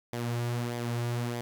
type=tone with flanger; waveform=sawtooth; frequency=119.5 Hz; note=A#2; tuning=43 cents sharp; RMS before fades=-32 dBFS; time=0.13-1.41 s; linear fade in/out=0 ms; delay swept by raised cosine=0.72 to 4.62 ms; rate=1.6 Hz; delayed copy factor=-0.5; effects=none